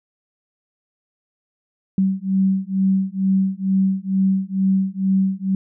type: beating tone pair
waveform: sine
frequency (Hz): 190.6 / 192.8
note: G3 / G3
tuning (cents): -48 / -28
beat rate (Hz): 2.2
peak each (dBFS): -19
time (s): 1.98-5.55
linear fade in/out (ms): 2
effects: none